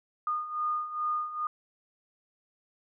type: beating tone pair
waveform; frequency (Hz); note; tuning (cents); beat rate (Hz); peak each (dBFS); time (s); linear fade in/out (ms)
sine; 1222 / 1224.4; D#6 / D#6; -32 / -28; 2.4; -35 / -30; 0.27-1.47; 2
effects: none